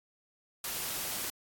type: noise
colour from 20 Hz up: white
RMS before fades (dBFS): -36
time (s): 0.64-1.3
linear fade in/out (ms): 2
effects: AAC 64 kbps